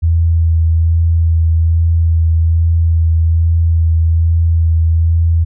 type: tone with vibrato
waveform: sine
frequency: 82.3 Hz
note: E2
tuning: 2 cents flat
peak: -8 dBFS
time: 0.02-5.45 s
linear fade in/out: 20 ms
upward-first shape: sine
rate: 1.2 Hz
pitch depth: 16 cents each way
effects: none